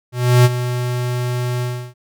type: tone with ADSR envelope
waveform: square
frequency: 123.47 Hz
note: B2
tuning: in tune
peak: -7 dBFS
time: 0.12-1.94 s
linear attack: 330 ms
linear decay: 33 ms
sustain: -12 dB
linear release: 320 ms
effects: none